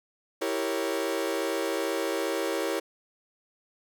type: chord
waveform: 40% pulse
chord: E diminished seventh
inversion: none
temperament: equal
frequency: 329.6 / 392 / 466.2 / 554.4 Hz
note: E4 / G4 / Bb4 / Db5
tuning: 0 / 0 / 0 / 0 cents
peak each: -32 dBFS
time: 0.41-2.8 s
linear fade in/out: 10 ms
effects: none